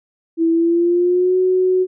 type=tone with pitch glide; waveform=sine; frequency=329.6 to 370 Hz; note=E4 to F#4; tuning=0 to 0 cents; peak=-12 dBFS; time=0.37-1.87 s; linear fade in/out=50 ms; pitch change=+200 cents; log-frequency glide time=0.51-1.37 s; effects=none

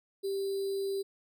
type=tone with sample-and-hold; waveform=sine; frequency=392 Hz; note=G4; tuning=in tune; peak=-30 dBFS; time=0.23-1.03 s; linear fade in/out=20 ms; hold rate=4410 Hz; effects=none

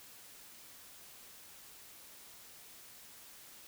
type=silence; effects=white hiss -55 dBFS RMS until 3.67 s

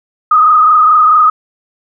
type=tone with frequency modulation; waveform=sine; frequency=1244.5 Hz; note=D#6; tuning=in tune; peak=-4 dBFS; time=0.31-1.3 s; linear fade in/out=5 ms; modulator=24.6 Hz; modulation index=1.6; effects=none

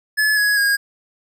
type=tone with pitch steps; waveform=square; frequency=1716 / 1673.9 / 1632.8 Hz; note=A6 / G#6 / G#6; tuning=-44 / +13 / -30 cents; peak=-15 dBFS; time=0.17-0.77 s; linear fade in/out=20 ms; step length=200 ms; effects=none

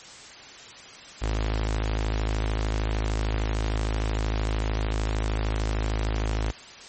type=tone with notch filter; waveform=sawtooth; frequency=53.2 Hz; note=G#1; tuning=42 cents sharp; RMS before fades=-26 dBFS; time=1.21-6.52 s; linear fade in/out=20 ms; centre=170 Hz; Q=1.6; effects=white hiss -44 dBFS RMS until 6.88 s + MP3 32 kbps

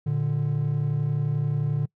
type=tone pair together; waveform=triangle; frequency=116.54 / 147.94 Hz; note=A#2 / D3; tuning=0 / +13 cents; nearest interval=major third; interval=413 cents; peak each=-25 / -21 dBFS; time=0.06-1.86 s; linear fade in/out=10 ms; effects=noise-tail reverb RT60 0.1 s tail -24 dB re dry + tanh soft clip ceiling -14 dBFS

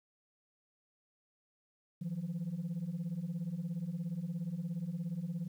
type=beating tone pair; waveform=sine; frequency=160 / 177 Hz; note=D#3 / F3; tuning=+49 / +23 cents; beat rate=17 Hz; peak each=-38 / -36 dBFS; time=2.01-5.48 s; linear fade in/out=10 ms; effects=tanh soft clip ceiling -32 dBFS + 11-bit

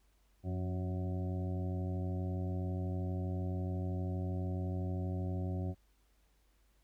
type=harmonic tone with a mistuned harmonic; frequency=92.3 Hz; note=F#2; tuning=4 cents flat; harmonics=1 / 2 / 3 / 4 / 6 / 7 / 8; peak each=-35 / -41 / -45 / -47 / -51 / -52 / -53 dBFS; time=0.43-5.75 s; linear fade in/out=50 ms; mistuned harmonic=2; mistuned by=-53 cents; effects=added 50 Hz sine -68 dBFS peak until 6.83 s + pink hiss -75 dBFS RMS until 6.83 s

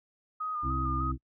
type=tone with vibrato; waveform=sine; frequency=1234 Hz; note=D#6; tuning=15 cents flat; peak=-31 dBFS; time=0.4-1.12 s; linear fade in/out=10 ms; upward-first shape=square; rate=3.3 Hz; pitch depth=29 cents each way
type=harmonic tone; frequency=65.1 Hz; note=C2; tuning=8 cents flat; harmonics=1 / 2 / 4 / 5; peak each=-32 / -35 / -38 / -39 dBFS; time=0.62-1.18 s; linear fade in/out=50 ms
effects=noise-tail reverb RT60 0.1 s tail -24 dB re dry

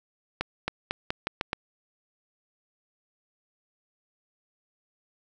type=accelerating click train; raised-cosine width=0.3 ms; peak=-11 dBFS; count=7; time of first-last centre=0.41-1.531 s; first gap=270 ms; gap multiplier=0.85; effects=none

